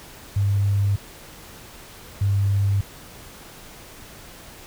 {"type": "tone pair in turn", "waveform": "sine", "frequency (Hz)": [100, 99.48], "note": ["G2", "G2"], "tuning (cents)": [35, 26], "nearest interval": "unison", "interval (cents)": 9, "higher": "first", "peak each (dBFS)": -17, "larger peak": "neither", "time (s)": [[0.36, 0.96], [2.21, 2.81]], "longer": "neither", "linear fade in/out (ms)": 5, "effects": ["pink hiss -43 dBFS RMS until 4.66 s"]}